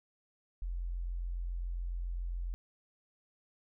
sine tone, 43.62 Hz, F1, 1 cent flat, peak -34 dBFS, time 0.62-2.54 s, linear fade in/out 0 ms, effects none

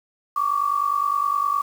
sine tone pair together, 1123.2 / 1173 Hz, C#6 / D6, +22 / -2 cents, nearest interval minor second, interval 76 cents, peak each -22 dBFS, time 0.36-1.62 s, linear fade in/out 5 ms, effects 7-bit

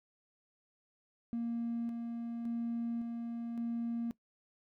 triangle tone with tremolo, 233.5 Hz, A#3, 3 cents sharp, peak -30 dBFS, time 1.33-4.11 s, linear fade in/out 0 ms, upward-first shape square, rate 0.89 Hz, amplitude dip 40%, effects noise-tail reverb RT60 0.1 s tail -21 dB re dry + tanh soft clip ceiling -30 dBFS

